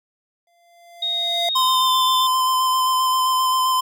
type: tone with exponential growth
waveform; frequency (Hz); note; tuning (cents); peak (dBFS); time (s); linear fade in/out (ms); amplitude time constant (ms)
square; 689; F5; -24; -21; 0.47-1.49; 2; 220
type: tone with pitch glide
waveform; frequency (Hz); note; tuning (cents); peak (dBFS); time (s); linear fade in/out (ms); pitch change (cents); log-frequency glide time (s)
sine; 3729 to 3554; A#7 to A7; 0 to +17; -20; 1.02-2.27; 5; -83; 1.56-1.94
type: tone with vibrato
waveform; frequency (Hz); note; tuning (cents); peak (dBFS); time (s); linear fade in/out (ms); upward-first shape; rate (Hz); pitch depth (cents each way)
square; 1031; C6; -26; -17; 1.55-3.81; 10; square; 7.6; 12
effects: none